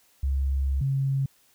sine tone pair in turn, 68 / 136 Hz, C#2 / C#3, -33 / -33 cents, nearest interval octave, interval 1200 cents, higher second, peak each -22 dBFS, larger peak neither, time 0.23-0.81 / 0.81-1.26 s, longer first, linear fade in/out 5 ms, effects white hiss -62 dBFS RMS until 1.54 s

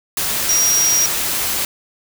sine tone in noise, 5710 Hz, F8, 37 cents sharp, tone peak -13 dBFS, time 0.49-1.06 s, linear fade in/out 2 ms, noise white, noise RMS -20 dBFS, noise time 0.17-1.65 s, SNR +4 dB, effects none

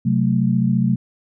sine chord, F# diminished, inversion second, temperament equal, 130.81 / 185 / 220 Hz, C3 / F#3 / A3, 0 / 0 / 0 cents, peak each -19 dBFS, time 0.05-0.96 s, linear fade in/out 10 ms, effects none

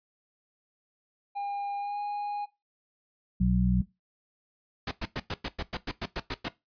triangle tone with pitch glide, 807 to 823 Hz, G#5 to G#5, -50 to -16 cents, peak -29 dBFS, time 1.35-2.46 s, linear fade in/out 20 ms, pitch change +34 cents, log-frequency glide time 1.77-1.99 s
harmonic tone, 61.74 Hz, B1, in tune, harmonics 1 / 2 / 3, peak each -27 / -30 / -23 dBFS, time 3.4-3.82 s, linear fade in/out 10 ms
pink noise bursts, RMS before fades -32 dBFS, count 12, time 4.87-6.486 s, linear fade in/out 5 ms, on 43 ms, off 100 ms
effects noise-tail reverb RT60 0.2 s tail -18 dB re dry + resampled to 11025 Hz

